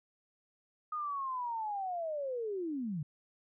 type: linear sweep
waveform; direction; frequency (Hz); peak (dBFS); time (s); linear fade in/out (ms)
sine; down; 1244.5 to 138.59; -34; 0.92-3.03; 5
effects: none